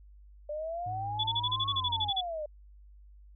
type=exponential two-way sweep; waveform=sine; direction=up then down; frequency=587.3 to 1126 to 587.3 Hz; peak=-33 dBFS; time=0.49-2.46 s; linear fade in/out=5 ms; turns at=1.71 s
type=tone with pitch glide; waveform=triangle; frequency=105.9 to 92.19 Hz; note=G#2 to F#2; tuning=+34 to -6 cents; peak=-36 dBFS; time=0.86-2.1 s; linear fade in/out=5 ms; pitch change=-240 cents; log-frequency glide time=1.59-1.83 s
type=tone bursts; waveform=sine; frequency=3428 Hz; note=A7; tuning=46 cents flat; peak=-27 dBFS; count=13; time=1.19-2.211 s; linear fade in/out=10 ms; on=49 ms; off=32 ms
effects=added 50 Hz sine -51 dBFS peak until 3.35 s